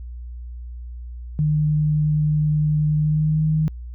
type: tone with pitch glide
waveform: sine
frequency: 151.8 to 155.89 Hz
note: D#3 to D#3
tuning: -42 to +4 cents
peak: -16 dBFS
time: 1.39-3.68 s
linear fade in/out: 0 ms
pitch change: +46 cents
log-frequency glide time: 2.96-3.44 s
effects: added 60 Hz sine -31 dBFS peak until 3.94 s